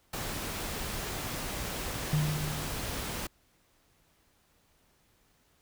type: noise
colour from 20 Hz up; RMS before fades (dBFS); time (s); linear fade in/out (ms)
pink; -36; 0.13-3.27; 5
type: tone with exponential decay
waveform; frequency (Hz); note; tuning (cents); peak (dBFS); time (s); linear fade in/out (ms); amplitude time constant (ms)
sine; 151.3; D#3; -48; -23; 2.13-3.28; 2; 250
effects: pink hiss -68 dBFS RMS until 5.61 s